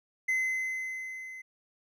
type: tone with level ramp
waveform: triangle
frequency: 2049 Hz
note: C7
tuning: 37 cents flat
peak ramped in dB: -23 to -40 dBFS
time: 0.28-1.42 s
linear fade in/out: 10 ms
effects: none